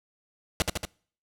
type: noise with echo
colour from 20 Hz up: pink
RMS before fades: -23 dBFS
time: 0.6-0.62 s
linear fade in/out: 0 ms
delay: 77 ms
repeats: 3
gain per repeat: -3 dB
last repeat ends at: 0.851 s
effects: noise-tail reverb RT60 0.5 s tail -25 dB re dry + low-pass 11000 Hz 12 dB/octave